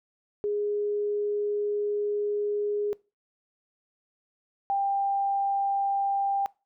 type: tone pair in turn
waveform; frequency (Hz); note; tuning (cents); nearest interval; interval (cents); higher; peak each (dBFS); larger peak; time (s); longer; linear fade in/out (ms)
sine; 413.8 / 793; G#4 / G5; -6 / +20; major seventh; 1126; second; -25 / -23; second; 0.44-2.93 / 4.7-6.46; first; 0
effects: noise-tail reverb RT60 0.3 s tail -23 dB re dry